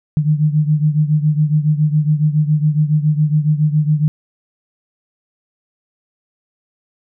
sine beating tone pair, 150 / 157.2 Hz, D3 / D#3, +37 / +18 cents, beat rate 7.2 Hz, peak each -13 / -17 dBFS, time 0.17-4.08 s, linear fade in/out 0 ms, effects none

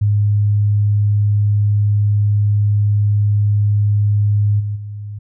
sine tone with level steps, 103.5 Hz, G#2, 5 cents flat, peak -11 / -18 / -25 dBFS, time 0.01-5.19 s, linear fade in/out 10 ms, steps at 4.59 / 4.75 s, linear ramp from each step 20 ms, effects none

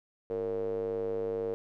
square tone with band-pass filter, 51 Hz, G#1, 31 cents flat, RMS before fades -33 dBFS, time 0.3-1.54 s, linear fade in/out 0 ms, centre 470 Hz, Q 8.3, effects none

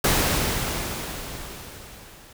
pink noise with level ramp, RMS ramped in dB -19 to -48 dBFS, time 0.04-2.33 s, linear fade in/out 5 ms, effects none

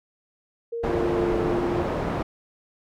sine tone with pitch glide, 465.2 to 443.4 Hz, A#4 to A4, -4 to +13 cents, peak -27 dBFS, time 0.72-1.52 s, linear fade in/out 10 ms, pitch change -83 cents, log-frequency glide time 0.82-1.34 s
white low-pass noise, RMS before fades -27 dBFS, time 0.83-2.23 s, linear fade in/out 10 ms, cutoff 650 Hz, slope 12 dB/octave
sine tone, 349.2 Hz, F4, in tune, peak -24 dBFS, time 0.89-1.83 s, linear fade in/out 5 ms
effects none

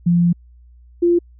sine tone pair in turn, 173 / 346 Hz, F3 / F4, -16 / -16 cents, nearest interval octave, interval 1200 cents, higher second, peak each -11 dBFS, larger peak neither, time 0.06-0.33 / 1.02-1.19 s, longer first, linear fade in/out 10 ms, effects added 60 Hz sine -43 dBFS peak until 1.39 s

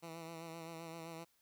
10% pulse tone with vibrato, 164.81 Hz, E3, in tune, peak -38 dBFS, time 0.02-1.25 s, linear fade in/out 20 ms, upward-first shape sine, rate 7.7 Hz, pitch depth 36 cents each way, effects white hiss -75 dBFS RMS until 1.41 s

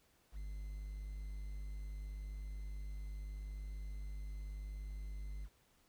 triangle tone with quantisation, 50.4 Hz, G1, 49 cents sharp, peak -40 dBFS, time 0.32-5.49 s, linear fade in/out 50 ms, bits 11, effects pink hiss -72 dBFS RMS until 5.88 s

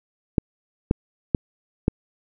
clicks, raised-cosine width 3 ms, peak -4 dBFS, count 4, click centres 0.382 / 0.911 / 1.348 / 1.881 s, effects none

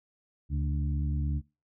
harmonic tone with a mistuned harmonic, 73.42 Hz, D2, in tune, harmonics 1 / 2 / 3 / 4, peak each -28 / -32 / -41 / -42 dBFS, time 0.49-1.42 s, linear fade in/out 50 ms, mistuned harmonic 2, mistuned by -45 cents, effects noise-tail reverb RT60 0.3 s tail -25 dB re dry

